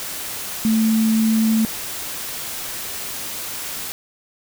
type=tone in noise; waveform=sine; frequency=221.6 Hz; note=A3; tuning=13 cents sharp; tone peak=-14 dBFS; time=0.65-1.65 s; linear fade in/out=0 ms; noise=white; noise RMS=-29 dBFS; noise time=0-3.92 s; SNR=+12 dB; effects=none